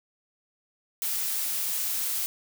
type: noise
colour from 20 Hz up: blue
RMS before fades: -29 dBFS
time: 1.02-2.26 s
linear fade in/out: 0 ms
effects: none